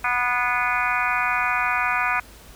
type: harmonic tone with a mistuned harmonic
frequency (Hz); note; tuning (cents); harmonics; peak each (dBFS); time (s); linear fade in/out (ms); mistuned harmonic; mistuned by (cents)
245.5; B3; -10; 3 / 4 / 5 / 6 / 7 / 8 / 9 / 10; -29 / -27 / -26 / -26 / -31 / -32 / -30 / -27; 0.04-2.2; 5; 8; +62
effects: added 52 Hz sine -47 dBFS peak until 2.55 s + pink hiss -47 dBFS RMS until 2.55 s